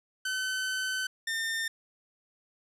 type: tone pair in turn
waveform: sawtooth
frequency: 1522 / 1810 Hz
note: F#6 / A6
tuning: +48 / +48 cents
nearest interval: minor third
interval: 300 cents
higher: second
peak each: -26 dBFS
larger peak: neither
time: 0.25-1.07 / 1.27-1.68 s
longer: first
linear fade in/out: 5 ms
effects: low-pass 11000 Hz 12 dB/octave